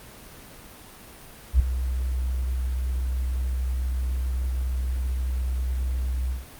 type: tone with ADSR envelope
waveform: sine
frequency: 63.4 Hz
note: B1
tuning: 46 cents sharp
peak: -11 dBFS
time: 1.53-6.46 s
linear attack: 68 ms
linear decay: 5 ms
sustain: -12 dB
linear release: 160 ms
effects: pink hiss -45 dBFS RMS until 6.59 s + Opus 32 kbps